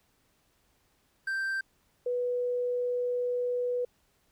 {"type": "tone pair in turn", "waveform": ["triangle", "sine"], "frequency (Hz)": [1568, 491.6], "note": ["G6", "B4"], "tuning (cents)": [0, -8], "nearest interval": "octave + minor sixth", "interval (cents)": 2008, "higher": "first", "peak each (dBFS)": -27, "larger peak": "neither", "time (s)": [[1.27, 1.61], [2.06, 3.85]], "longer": "second", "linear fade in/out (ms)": 5, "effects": ["pink hiss -70 dBFS RMS until 4.31 s"]}